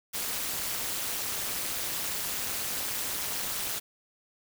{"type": "noise with amplitude modulation", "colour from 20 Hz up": "white", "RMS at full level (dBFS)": -29, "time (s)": [0.13, 3.8], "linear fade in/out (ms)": 20, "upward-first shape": "sine", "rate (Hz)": 214, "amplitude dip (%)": 85, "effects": []}